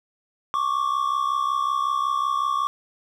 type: tone pair together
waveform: triangle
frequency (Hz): 1100 / 1165.4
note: C#6 / D6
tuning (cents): -14 / -14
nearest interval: minor second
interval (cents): 100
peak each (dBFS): -22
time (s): 0.54-2.67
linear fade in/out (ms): 0
effects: none